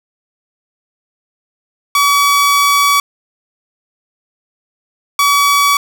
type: tone pair in turn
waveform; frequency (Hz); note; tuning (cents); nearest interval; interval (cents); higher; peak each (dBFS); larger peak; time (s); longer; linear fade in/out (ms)
sawtooth; 1139 / 1139; C#6 / C#6; +47 / +47; unison; 0; neither; -5; neither; 1.95-3 / 5.19-5.77; first; 2
effects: none